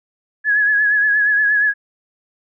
sine tone with vibrato, 1686 Hz, G#6, 26 cents sharp, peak -12 dBFS, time 0.44-1.74 s, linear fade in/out 50 ms, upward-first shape triangle, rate 8.5 Hz, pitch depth 52 cents each way, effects none

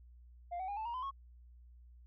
sine tone with pitch steps, 698.5 / 753 / 811.7 / 875 / 943.2 / 1016.8 / 1096.1 Hz, F5 / F#5 / G#5 / A5 / A#5 / C6 / C#6, 0 / +30 / -40 / -10 / +20 / -50 / -20 cents, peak -35 dBFS, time 0.51-1.112 s, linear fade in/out 20 ms, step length 86 ms, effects tanh soft clip ceiling -36 dBFS + added 60 Hz sine -55 dBFS peak until 2.06 s

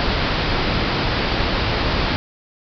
pink low-pass noise, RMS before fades -20 dBFS, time 0-2.16 s, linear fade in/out 0 ms, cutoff 5100 Hz, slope 96 dB/octave, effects none

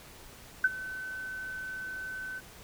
sine tone with ADSR envelope, 1521 Hz, F#6, 47 cents sharp, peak -18 dBFS, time 0.64-2.41 s, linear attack 5 ms, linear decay 36 ms, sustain -18 dB, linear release 36 ms, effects pink hiss -51 dBFS RMS until 2.63 s

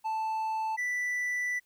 triangle tone pair in turn, 880 / 1975.5 Hz, A5 / B6, 0 / 0 cents, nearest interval octave + major second, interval 1400 cents, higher second, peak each -27 dBFS, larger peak neither, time 0.04-0.77 / 0.77-1.6 s, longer second, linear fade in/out 20 ms, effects white hiss -71 dBFS RMS until 1.65 s

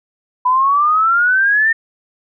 sine exponential sweep, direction up, 990 to 1829 Hz, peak -10 dBFS, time 0.45-1.73 s, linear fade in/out 10 ms, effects none

